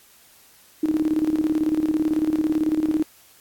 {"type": "tone with tremolo", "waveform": "sine", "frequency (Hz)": 311.1, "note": "D#4", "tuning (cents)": 0, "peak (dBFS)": -16, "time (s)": [0.83, 3.03], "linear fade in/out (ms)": 5, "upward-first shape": "square", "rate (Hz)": 18, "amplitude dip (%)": 65, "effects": ["white hiss -53 dBFS RMS until 3.4 s", "AAC 64 kbps"]}